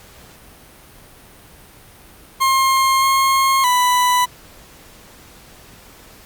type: tone with pitch steps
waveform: 40% pulse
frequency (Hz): 1066 / 1075 / 991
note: C6 / C6 / B5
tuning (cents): +32 / +47 / +6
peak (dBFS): -12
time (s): 2.4-4.26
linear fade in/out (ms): 20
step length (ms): 620
effects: pink hiss -44 dBFS RMS until 6.25 s + Opus 48 kbps